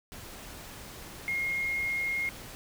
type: tone in noise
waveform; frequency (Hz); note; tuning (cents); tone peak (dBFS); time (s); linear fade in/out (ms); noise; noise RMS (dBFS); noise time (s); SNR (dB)
sine; 2143; C7; +41; -28; 1.28-2.29; 0; pink; -45; 0.12-2.55; +14
effects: none